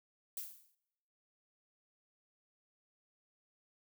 violet noise with exponential decay, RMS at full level -39 dBFS, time 0.37-0.75 s, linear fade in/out 2 ms, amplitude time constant 82 ms, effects noise-tail reverb RT60 1.0 s tail -25 dB re dry

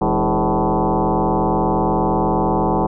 sine tone with frequency modulation, 277.1 Hz, C#4, 1 cent flat, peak -14 dBFS, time 0.01-2.87 s, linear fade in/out 10 ms, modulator 120 Hz, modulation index 5.9, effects none

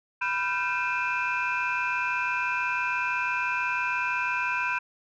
sine tone cluster, 989 / 1387 / 1553 / 2414 / 2636 Hz, B5 / F6 / G6 / D7 / E7, +2 / -12 / -17 / +47 / -1 cents, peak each -29 / -35 / -29 / -31 / -32 dBFS, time 0.21-4.79 s, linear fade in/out 10 ms, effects tanh soft clip ceiling -18 dBFS

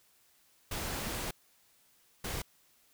pink noise bursts at uneven times, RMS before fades -37 dBFS, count 2, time 0.71-1.31 / 2.24-2.42 s, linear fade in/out 5 ms, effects white hiss -67 dBFS RMS until 2.93 s

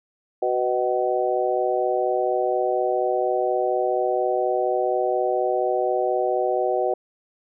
harmonic tone with a mistuned harmonic, 124.2 Hz, B2, 10 cents sharp, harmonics 3 / 4 / 5 / 6, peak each -25 / -25 / -25 / -25 dBFS, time 0.42-6.94 s, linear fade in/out 5 ms, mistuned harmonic 6, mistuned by +24 cents, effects none

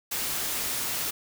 white noise, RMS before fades -30 dBFS, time 0.11-1.11 s, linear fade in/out 10 ms, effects none

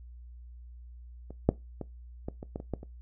clicks, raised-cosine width 2 ms, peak -30 / -7 / -22 / -21 / -26 / -21 / -27 / -18 / -30 dBFS, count 9, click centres 1.306 / 1.49 / 1.813 / 2.285 / 2.429 / 2.559 / 2.601 / 2.737 / 2.831 s, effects noise-tail reverb RT60 0.2 s tail -20 dB re dry + added 60 Hz sine -45 dBFS peak until 3.01 s

